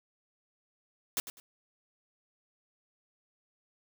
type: noise with echo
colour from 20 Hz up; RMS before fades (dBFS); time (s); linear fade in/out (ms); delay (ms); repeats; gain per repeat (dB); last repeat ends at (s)
white; -31; 1.17-1.2; 0; 100; 2; -12; 1.4
effects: none